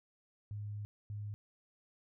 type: tone bursts at uneven times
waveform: sine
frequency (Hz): 103.9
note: G#2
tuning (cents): +1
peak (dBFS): -39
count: 2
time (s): 0.51-0.85 / 1.1-1.34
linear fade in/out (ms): 0
effects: none